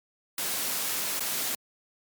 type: noise with dropouts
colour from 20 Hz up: white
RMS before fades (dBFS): -30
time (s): 0.38-1.55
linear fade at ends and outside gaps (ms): 2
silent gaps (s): 1.196-1.205
effects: high-pass 150 Hz 12 dB/octave + MP3 96 kbps